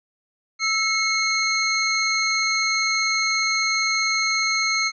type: tone cluster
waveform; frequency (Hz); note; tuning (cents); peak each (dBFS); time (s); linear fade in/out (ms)
sine; 1310 / 2185 / 4192 / 6370; E6 / C#7 / C8 / G8; -11 / -26 / +2 / +27; -27 / -22 / -24 / -29; 0.59-4.92; 50
effects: none